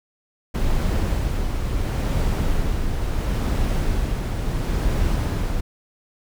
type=noise with tremolo; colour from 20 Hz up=brown; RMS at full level=-20 dBFS; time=0.54-5.61 s; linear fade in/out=10 ms; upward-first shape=sine; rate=0.73 Hz; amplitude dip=35%; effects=none